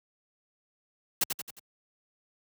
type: noise with echo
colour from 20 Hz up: white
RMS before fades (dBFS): -25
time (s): 1.21-1.24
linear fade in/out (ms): 5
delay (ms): 89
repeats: 4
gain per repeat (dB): -6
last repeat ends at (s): 1.596
effects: high-pass 80 Hz 12 dB/octave